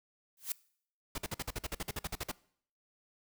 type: noise with exponential growth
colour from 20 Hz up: blue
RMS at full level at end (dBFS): -31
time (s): 0.37-0.52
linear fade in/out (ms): 2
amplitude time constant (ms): 32
type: noise bursts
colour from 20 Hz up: pink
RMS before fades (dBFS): -37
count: 15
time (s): 1.15-2.316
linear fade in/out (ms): 5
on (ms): 32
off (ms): 49
effects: noise-tail reverb RT60 0.6 s tail -22 dB re dry